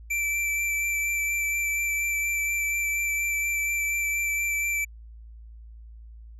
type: tone with vibrato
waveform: square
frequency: 2335 Hz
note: D7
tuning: 11 cents flat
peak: -25 dBFS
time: 0.1-4.85 s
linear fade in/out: 10 ms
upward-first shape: sine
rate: 4.2 Hz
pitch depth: 13 cents each way
effects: added 56 Hz sine -42 dBFS peak until 6.39 s + resampled to 32000 Hz